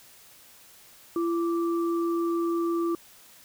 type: tone pair together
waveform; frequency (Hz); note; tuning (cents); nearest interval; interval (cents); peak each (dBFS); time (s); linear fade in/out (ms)
sine; 338.3 / 1170.6; E4 / D6; +45 / -6; octave + major sixth; 2149; -24 / -34; 1.16-2.95; 2
effects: white hiss -53 dBFS RMS until 3.44 s